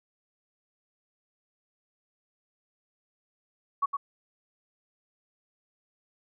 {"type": "tone with echo", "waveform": "sine", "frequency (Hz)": 1122, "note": "C#6", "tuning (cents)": 21, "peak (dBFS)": -22, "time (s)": [3.82, 3.86], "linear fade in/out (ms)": 10, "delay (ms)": 110, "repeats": 1, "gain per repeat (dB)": -5, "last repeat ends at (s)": 3.97, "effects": []}